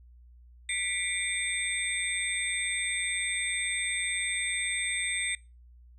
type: tone cluster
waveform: sine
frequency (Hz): 1974 / 2156 / 2344 / 3607 / 8290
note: B6 / C#7 / D7 / A7 / C9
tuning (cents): -1 / -49 / -4 / +42 / -17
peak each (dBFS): -35 / -36 / -36 / -36 / -33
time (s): 0.69-5.35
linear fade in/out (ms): 2
effects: noise-tail reverb RT60 0.3 s tail -25 dB re dry + added 60 Hz sine -51 dBFS peak until 5.98 s